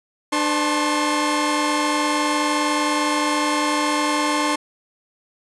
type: tone cluster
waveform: sawtooth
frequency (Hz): 298.2 / 508 / 875 / 1070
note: D4 / B4 / A5 / C6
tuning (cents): +27 / +49 / -10 / +38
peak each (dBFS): -18 / -26 / -22 / -19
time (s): 0.32-4.56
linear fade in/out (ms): 10
effects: resampled to 24000 Hz